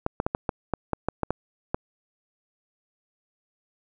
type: clicks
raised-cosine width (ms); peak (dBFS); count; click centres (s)
1; -10; 11; 0.064 / 0.201 / 0.265 / 0.349 / 0.492 / 0.737 / 0.933 / 1.086 / 1.233 / 1.306 / 1.745
effects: none